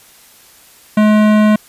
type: tone with hard clipping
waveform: sine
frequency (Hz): 212.8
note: G#3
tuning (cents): +42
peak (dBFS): -9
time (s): 0.97-1.56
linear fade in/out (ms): 5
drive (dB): 18
effects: white hiss -44 dBFS RMS until 1.68 s + resampled to 32000 Hz